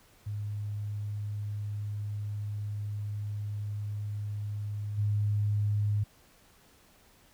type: tone with level steps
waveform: sine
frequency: 103.83 Hz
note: G#2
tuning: in tune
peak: -32 / -25 dBFS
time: 0.26-6.04 s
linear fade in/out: 10 ms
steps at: 4.97 s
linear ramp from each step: 20 ms
effects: pink hiss -61 dBFS RMS until 7.33 s